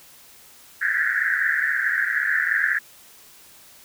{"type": "band-pass noise", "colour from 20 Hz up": "white", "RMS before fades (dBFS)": -22, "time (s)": [0.81, 2.79], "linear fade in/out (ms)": 10, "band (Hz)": [1500, 1900], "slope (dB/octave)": 96, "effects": ["white hiss -49 dBFS RMS until 3.84 s"]}